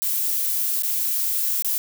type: noise with dropouts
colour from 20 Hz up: violet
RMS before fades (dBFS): -23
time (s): 0.02-1.78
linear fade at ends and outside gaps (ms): 0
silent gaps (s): 0.822-0.834 / 1.623-1.646
effects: none